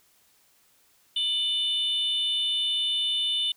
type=tone pair together; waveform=sine; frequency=2971 / 3568 Hz; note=F#7 / A7; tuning=+6 / +23 cents; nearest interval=minor third; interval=317 cents; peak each=-25 dBFS; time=1.16-3.52 s; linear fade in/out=5 ms; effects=tanh soft clip ceiling -19 dBFS + white hiss -63 dBFS RMS until 3.56 s